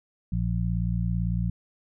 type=harmonic tone; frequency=57.9 Hz; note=A#1; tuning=11 cents flat; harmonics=1 / 2 / 3; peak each=-28 / -28 / -28 dBFS; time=0.32-1.5 s; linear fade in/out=5 ms; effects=none